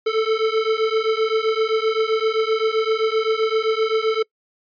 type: beating tone pair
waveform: square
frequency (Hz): 437.4 / 445.1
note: A4 / A4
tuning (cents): -10 / +20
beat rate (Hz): 7.7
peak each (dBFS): -21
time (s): 0.06-4.23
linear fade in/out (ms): 10
effects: noise-tail reverb RT60 0.1 s tail -26 dB re dry + resampled to 11025 Hz